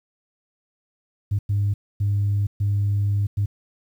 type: tone bursts at uneven times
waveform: sine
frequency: 101.4 Hz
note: G#2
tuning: 41 cents flat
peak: -17 dBFS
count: 5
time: 1.31-1.39 / 1.49-1.74 / 2-2.47 / 2.6-3.27 / 3.37-3.46 s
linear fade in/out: 10 ms
effects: tanh soft clip ceiling -15 dBFS + 9-bit